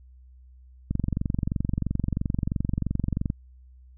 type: click train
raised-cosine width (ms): 5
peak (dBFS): -13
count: 56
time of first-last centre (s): 0.91-3.301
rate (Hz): 23
effects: added 63 Hz sine -48 dBFS peak until 3.97 s